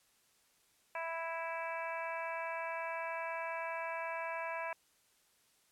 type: harmonic tone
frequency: 329.6 Hz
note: E4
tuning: in tune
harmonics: 2 / 3 / 4 / 5 / 6 / 7 / 8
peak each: -42 / -41 / -51 / -45 / -53 / -46 / -49 dBFS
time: 0.95-4.73 s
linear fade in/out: 2 ms
effects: white hiss -71 dBFS RMS until 5.71 s + low-pass 12000 Hz 12 dB/octave